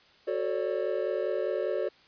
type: chord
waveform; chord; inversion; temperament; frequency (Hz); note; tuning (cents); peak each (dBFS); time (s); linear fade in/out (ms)
triangle; D major seventh; first; equal with one note detuned; 370 / 440 / 542.3 / 587.3; F#4 / A4 / C#5 / D5; 0 / 0 / -38 / 0; -31; 0.27-1.89; 10
effects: white hiss -59 dBFS RMS until 2.07 s + resampled to 11025 Hz